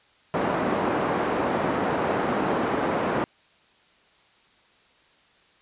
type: band-pass noise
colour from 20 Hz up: pink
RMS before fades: -25 dBFS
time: 0.34-3.24 s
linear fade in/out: 0 ms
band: 240 to 1200 Hz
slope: 12 dB/octave
effects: white hiss -59 dBFS RMS until 5.61 s + resampled to 8000 Hz